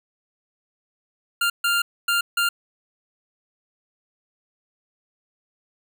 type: tone bursts at uneven times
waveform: 25% pulse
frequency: 1396.9 Hz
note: F6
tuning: in tune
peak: -15 dBFS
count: 4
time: 1.41-1.5 / 1.64-1.82 / 2.08-2.21 / 2.37-2.49 s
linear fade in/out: 5 ms
effects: none